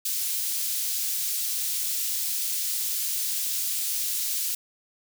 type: high-pass noise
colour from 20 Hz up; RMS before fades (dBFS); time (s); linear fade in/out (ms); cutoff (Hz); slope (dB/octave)
white; -28; 0.05-4.55; 5; 4000; 12
effects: none